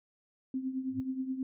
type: tone with tremolo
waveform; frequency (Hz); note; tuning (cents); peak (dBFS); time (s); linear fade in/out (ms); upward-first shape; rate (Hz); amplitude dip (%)
sine; 261.6; C4; 0; -29; 0.54-1.43; 2; triangle; 9.4; 75
type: tone with exponential growth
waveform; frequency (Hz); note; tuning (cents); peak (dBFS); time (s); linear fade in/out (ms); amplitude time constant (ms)
sine; 109; A2; -16; -35; 0.85-1; 0; 32
effects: none